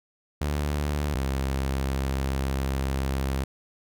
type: tone pair in turn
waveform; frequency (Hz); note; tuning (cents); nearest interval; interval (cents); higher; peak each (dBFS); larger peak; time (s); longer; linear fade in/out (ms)
sawtooth; 73.42 / 67.16; D2 / C2; 0 / +46; major second; 154; first; -21; neither; 0.41-1.15 / 1.15-3.44; second; 5
effects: none